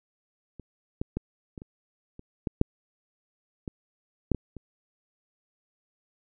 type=clicks; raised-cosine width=3 ms; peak=-29 / -16 / -16 / -26 / -29 / -30 / -15 / -6 / -21 / -8 / -18 / -27 dBFS; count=12; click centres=0.597 / 1.015 / 1.17 / 1.578 / 1.619 / 2.194 / 2.472 / 2.614 / 3.678 / 4.317 / 4.347 / 4.567 s; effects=none